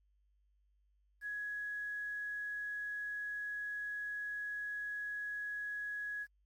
sine tone with quantisation, 1674 Hz, G#6, 13 cents sharp, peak -38 dBFS, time 1.21-6.27 s, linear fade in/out 50 ms, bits 11, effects added 50 Hz sine -70 dBFS peak until 6.45 s + AAC 64 kbps

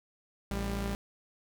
sawtooth tone pair together, 55.79 / 198.8 Hz, A1 / G3, +25 / +25 cents, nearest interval octave + minor seventh, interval 2200 cents, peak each -30 / -31 dBFS, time 0.51-0.95 s, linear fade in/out 0 ms, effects none

